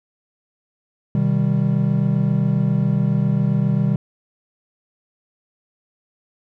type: chord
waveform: triangle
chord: C minor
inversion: none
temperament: equal with one note detuned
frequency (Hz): 128.12 / 155.56 / 196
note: C3 / Eb3 / G3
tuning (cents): -36 / 0 / 0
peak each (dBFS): -18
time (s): 1.15-3.96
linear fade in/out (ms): 2
effects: none